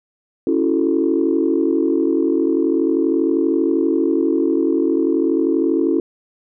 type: chord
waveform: sine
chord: F# minor seventh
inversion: second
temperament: equal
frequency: 277.2 / 329.6 / 370 / 440 Hz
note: C#4 / E4 / F#4 / A4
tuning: 0 / 0 / 0 / 0 cents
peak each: -19 / -17 / -21 / -22 dBFS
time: 0.47-6 s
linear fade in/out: 2 ms
effects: tanh soft clip ceiling -5 dBFS